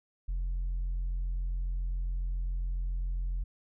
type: tone with tanh clipping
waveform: sine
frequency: 43.65 Hz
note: F1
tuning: in tune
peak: -30 dBFS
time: 0.28-3.44 s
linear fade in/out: 10 ms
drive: 1 dB
effects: none

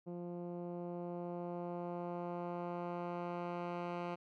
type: tone with low-pass filter sweep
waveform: 10% pulse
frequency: 174.61 Hz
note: F3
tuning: in tune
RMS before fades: -42 dBFS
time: 0.06-4.16 s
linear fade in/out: 20 ms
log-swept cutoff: 380 to 2200 Hz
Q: 0.81
effects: none

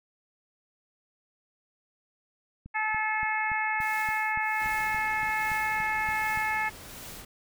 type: click train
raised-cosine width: 5 ms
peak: -31 dBFS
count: 14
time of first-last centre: 2.66-6.374 s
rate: 3.5 Hz
type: harmonic tone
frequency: 432.9 Hz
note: A4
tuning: 28 cents flat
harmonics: 2 / 3 / 4 / 5 / 6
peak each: -30 / -38 / -31 / -31 / -40 dBFS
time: 2.74-6.7 s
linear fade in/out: 20 ms
type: noise with tremolo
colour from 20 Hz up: white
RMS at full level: -44 dBFS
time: 3.8-7.22 s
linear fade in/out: 10 ms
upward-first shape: triangle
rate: 1.3 Hz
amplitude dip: 100%
type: noise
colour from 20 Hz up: pink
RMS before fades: -46 dBFS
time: 4.6-7.25 s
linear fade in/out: 5 ms
effects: none

